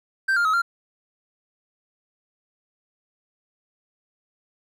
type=tone with pitch steps; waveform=triangle; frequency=1564 / 1402 / 1277 / 1386 Hz; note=G6 / F6 / D#6 / F6; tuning=-4 / +6 / +45 / -14 cents; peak=-16 dBFS; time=0.28-0.62 s; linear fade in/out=10 ms; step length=85 ms; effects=none